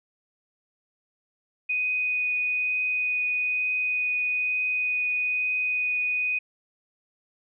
sine tone with vibrato, 2489 Hz, D#7, in tune, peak -23 dBFS, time 1.69-6.39 s, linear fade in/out 10 ms, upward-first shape triangle, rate 1.1 Hz, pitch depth 8 cents each way, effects none

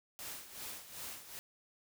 white noise with tremolo, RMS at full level -44 dBFS, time 0.19-1.39 s, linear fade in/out 0 ms, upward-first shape sine, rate 2.6 Hz, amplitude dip 70%, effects none

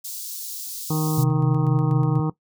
white high-pass noise, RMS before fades -33 dBFS, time 0.04-1.24 s, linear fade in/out 10 ms, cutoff 4300 Hz, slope 24 dB/octave
harmonic tone, 155.56 Hz, D#3, in tune, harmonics 1 / 2 / 3 / 5 / 6 / 7 / 8, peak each -21 / -27 / -31 / -35 / -37 / -38 / -39 dBFS, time 0.9-2.3 s, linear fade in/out 5 ms
sine tone with tremolo, 130.81 Hz, C3, in tune, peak -18 dBFS, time 1.18-2.2 s, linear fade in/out 2 ms, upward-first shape square, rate 4.1 Hz, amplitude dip 30%
effects noise-tail reverb RT60 0.1 s tail -18 dB re dry

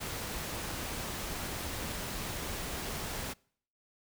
pink noise, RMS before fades -38 dBFS, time 0-3.34 s, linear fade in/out 20 ms, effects noise-tail reverb RT60 0.6 s tail -26 dB re dry

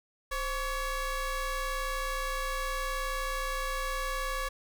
25% pulse ring-modulated tone, 554.4 Hz, C#5, in tune, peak -24 dBFS, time 0.31-4.49 s, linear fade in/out 10 ms, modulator 584 Hz, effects none

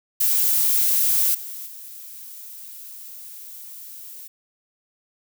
violet noise with level steps, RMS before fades -19 / -34 / -39 dBFS, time 0.2-4.28 s, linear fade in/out 10 ms, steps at 1.34 / 1.66 s, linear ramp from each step 10 ms, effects none

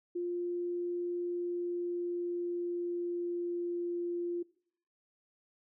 sine tone with pitch glide, 350.5 to 347.5 Hz, F4 to F4, +6 to -9 cents, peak -32 dBFS, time 0.15-4.43 s, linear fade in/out 10 ms, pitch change -15 cents, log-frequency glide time 1.24-4.01 s, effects noise-tail reverb RT60 0.6 s tail -22 dB re dry

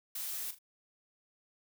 blue noise with echo, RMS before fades -39 dBFS, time 0.15-0.51 s, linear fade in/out 5 ms, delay 39 ms, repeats 2, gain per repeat -11 dB, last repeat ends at 0.588 s, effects none

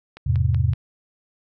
click train, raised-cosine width 0.3 ms, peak -23 dBFS, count 4, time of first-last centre 0.17-0.734 s, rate 5.32 Hz
sine chord, E augmented, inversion none, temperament just, 82.41 / 103.01 / 128.76 Hz, E2 / G#2 / B#2, 0 / -14 / -27 cents, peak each -21 dBFS, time 0.26-0.74 s, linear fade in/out 10 ms
effects none

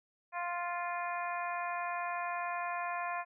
harmonic tone, 349.4 Hz, F4, 1 cent sharp, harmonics 2 / 3 / 4 / 5 / 6 / 7, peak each -38 / -38 / -45 / -43 / -49 / -45 dBFS, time 0.32-3.25 s, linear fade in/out 50 ms, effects none

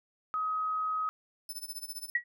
sine tone, 1265 Hz, D#6, 28 cents sharp, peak -29 dBFS, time 0.34-1.09 s, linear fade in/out 0 ms
10% pulse tone with tremolo, 5274 Hz, E8, in tune, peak -30 dBFS, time 1.49-2.1 s, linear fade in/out 2 ms, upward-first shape sine, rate 15 Hz, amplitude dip 90%
sine tone with exponential decay, 1922 Hz, B6, 48 cents flat, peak -21 dBFS, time 2.15-2.24 s, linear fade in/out 5 ms, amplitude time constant 19 ms
effects none

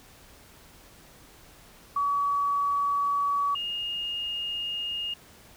sine tone pair in turn, 1136 / 2842 Hz, C#6 / F7, +42 / +30 cents, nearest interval octave + major third, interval 1588 cents, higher second, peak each -23 / -29 dBFS, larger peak first, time 1.96-3.55 / 3.55-5.14 s, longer neither, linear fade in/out 5 ms, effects pink hiss -53 dBFS RMS until 5.56 s

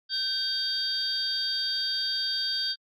sine tone cluster, 1547 / 3235 / 3690 / 4636 Hz, G6 / G#7 / A#7 / D8, -23 / -46 / -18 / -23 cents, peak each -36 / -34 / -35 / -27 dBFS, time 0.09-2.76 s, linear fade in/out 50 ms, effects tanh soft clip ceiling -18 dBFS + AAC 64 kbps

